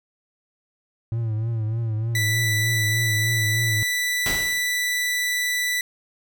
triangle tone with vibrato, 112 Hz, A2, 31 cents sharp, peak -20 dBFS, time 1.12-3.83 s, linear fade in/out 0 ms, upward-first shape triangle, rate 3.3 Hz, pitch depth 83 cents each way
sawtooth tone, 1975.5 Hz, B6, in tune, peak -18 dBFS, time 2.15-5.81 s, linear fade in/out 2 ms
pink noise with exponential decay, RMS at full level -24 dBFS, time 4.26-4.77 s, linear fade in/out 0 ms, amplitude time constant 110 ms
effects none

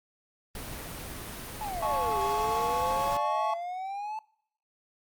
pink noise, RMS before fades -39 dBFS, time 0.55-3.17 s, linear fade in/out 2 ms
triangle exponential two-way sweep, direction down then up, 880 to 392 to 880 Hz, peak -31 dBFS, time 1.61-4.19 s, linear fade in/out 2 ms, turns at 2.2 s
triangle chord, F augmented, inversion none, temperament equal with one note detuned, 698.5 / 859.9 / 1108.7 Hz, F5 / A5 / C#6, 0 / -40 / 0 cents, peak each -32 / -28 / -29 dBFS, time 1.82-3.54 s, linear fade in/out 5 ms
effects noise-tail reverb RT60 0.7 s tail -24 dB re dry + Opus 32 kbps

